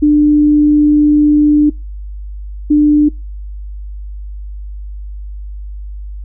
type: tone pair in turn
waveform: sine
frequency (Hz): 297.4 / 297.4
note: D4 / D4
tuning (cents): +22 / +22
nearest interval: unison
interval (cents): 0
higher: neither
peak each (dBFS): -5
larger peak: neither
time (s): 0.02-1.7 / 2.7-3.09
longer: first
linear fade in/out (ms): 10
effects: noise-tail reverb RT60 0.2 s tail -22 dB re dry + added 50 Hz sine -23 dBFS peak until 6.24 s